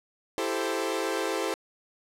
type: chord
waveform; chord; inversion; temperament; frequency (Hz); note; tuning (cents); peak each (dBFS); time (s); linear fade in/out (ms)
sawtooth; A minor seventh; second; equal with one note detuned; 332.7 / 392 / 440 / 523.3; E4 / G4 / A4 / C5; +16 / 0 / 0 / 0; -29; 0.38-1.54; 0
effects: low-pass 12000 Hz 12 dB/octave